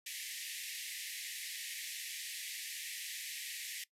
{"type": "band-pass noise", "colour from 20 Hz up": "pink", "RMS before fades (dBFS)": -44, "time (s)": [0.06, 3.84], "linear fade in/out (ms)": 5, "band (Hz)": [1800, 14000], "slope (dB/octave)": 96, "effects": ["noise-tail reverb RT60 0.1 s tail -19 dB re dry"]}